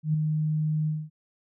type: tone with ADSR envelope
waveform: sine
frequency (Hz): 154.3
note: D#3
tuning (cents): -14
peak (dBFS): -19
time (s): 0.03-1.1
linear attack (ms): 110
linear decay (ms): 6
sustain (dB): -4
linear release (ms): 230
effects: none